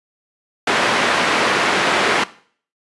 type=band-pass noise; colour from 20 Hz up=white; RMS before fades=-17 dBFS; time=0.67-2.24 s; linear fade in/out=5 ms; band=210 to 2100 Hz; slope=12 dB/octave; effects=noise-tail reverb RT60 0.5 s tail -18 dB re dry + resampled to 24000 Hz